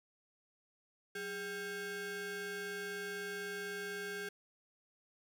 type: ring-modulated tone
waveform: 40% pulse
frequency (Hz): 592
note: D5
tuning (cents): +14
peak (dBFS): -36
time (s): 1.15-4.29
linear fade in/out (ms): 5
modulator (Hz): 1000
effects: none